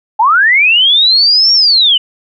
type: linear two-way sweep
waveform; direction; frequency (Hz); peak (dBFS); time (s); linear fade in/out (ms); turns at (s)
sine; up then down; 820 to 5588 to 2911; -5; 0.19-1.98; 10; 1.53
effects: none